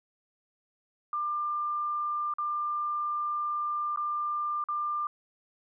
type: tone with dropouts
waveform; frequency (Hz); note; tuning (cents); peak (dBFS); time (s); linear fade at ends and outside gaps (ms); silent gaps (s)
sine; 1194; D6; +28; -28; 1.13-5.07; 2; 2.338-2.384 / 3.961-3.973 / 4.64-4.686
effects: none